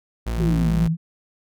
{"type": "tone", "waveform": "40% pulse", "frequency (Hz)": 57, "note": "A#1", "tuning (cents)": -38, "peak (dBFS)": -22, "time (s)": [0.26, 0.88], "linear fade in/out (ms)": 10}
{"type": "tone with vibrato", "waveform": "sine", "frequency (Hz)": 164.81, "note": "E3", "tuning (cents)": 0, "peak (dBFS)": -18, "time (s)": [0.36, 0.97], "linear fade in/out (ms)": 50, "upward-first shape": "square", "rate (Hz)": 8.8, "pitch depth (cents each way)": 33}
{"type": "exponential sweep", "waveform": "sine", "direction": "down", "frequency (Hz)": [380.9, 170.8], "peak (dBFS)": -26, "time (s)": [0.4, 0.84], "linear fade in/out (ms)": 2}
{"effects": []}